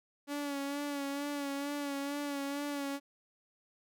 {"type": "tone with vibrato", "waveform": "sawtooth", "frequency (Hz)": 283.8, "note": "C#4", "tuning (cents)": 41, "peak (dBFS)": -31, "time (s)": [0.27, 3], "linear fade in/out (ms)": 50, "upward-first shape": "sine", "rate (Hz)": 2.2, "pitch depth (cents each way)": 37, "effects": []}